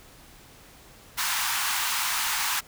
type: high-pass noise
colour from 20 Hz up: pink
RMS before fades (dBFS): -27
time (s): 1.17-2.61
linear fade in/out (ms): 20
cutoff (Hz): 860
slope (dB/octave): 48
effects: pink hiss -51 dBFS RMS until 2.67 s